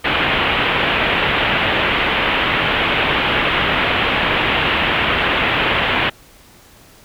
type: low-pass noise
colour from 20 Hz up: white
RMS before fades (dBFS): -17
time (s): 0.04-6.1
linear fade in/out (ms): 10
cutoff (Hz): 3200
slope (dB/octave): 48
effects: pink hiss -46 dBFS RMS until 7.04 s

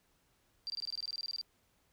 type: tone bursts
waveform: sine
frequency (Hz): 4699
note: D8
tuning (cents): 0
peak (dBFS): -36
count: 15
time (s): 0.67-1.413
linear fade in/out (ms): 0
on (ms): 29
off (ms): 22
effects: pink hiss -73 dBFS RMS until 1.92 s

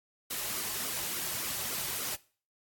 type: noise with flanger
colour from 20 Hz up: white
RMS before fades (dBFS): -35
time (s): 0.3-2.16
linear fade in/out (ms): 10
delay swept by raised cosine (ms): 1.1 to 4.3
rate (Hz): 3.5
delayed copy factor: -0.7
effects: noise-tail reverb RT60 0.4 s tail -20 dB re dry + AAC 64 kbps

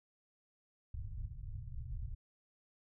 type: low-pass noise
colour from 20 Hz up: pink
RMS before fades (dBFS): -43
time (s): 0.94-2.15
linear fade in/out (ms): 5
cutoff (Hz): 130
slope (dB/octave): 48
effects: none

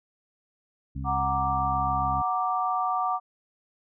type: harmonic tone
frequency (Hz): 67.2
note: C2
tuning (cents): +47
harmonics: 1 / 2 / 3 / 4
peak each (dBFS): -33 / -34 / -41 / -40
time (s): 0.95-2.22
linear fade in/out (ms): 10
type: chord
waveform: sine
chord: Gb augmented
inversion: none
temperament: equal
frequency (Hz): 740 / 932.3 / 1174.7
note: Gb5 / Bb5 / D6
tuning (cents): 0 / 0 / 0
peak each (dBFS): -27 / -32 / -27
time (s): 1.04-3.2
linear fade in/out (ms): 50
effects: none

